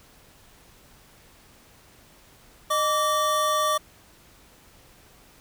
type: tone pair together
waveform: square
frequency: 614 / 1160.1 Hz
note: D#5 / D6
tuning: -23 / -22 cents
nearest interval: major seventh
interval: 1101 cents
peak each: -27 / -23 dBFS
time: 2.7-3.78 s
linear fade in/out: 10 ms
effects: pink hiss -54 dBFS RMS until 5.4 s